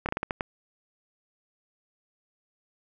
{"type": "slowing click train", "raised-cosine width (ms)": 0.5, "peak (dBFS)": -13, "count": 7, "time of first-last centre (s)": [0.06, 0.408], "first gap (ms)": 28, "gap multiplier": 1.29, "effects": []}